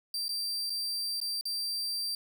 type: tone with dropouts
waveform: 40% pulse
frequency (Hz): 4699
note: D8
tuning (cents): 0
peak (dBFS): -30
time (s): 0.14-2.15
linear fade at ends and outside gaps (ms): 2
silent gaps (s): 0.282-0.291 / 0.697-0.702 / 1.202-1.214 / 1.411-1.454
effects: none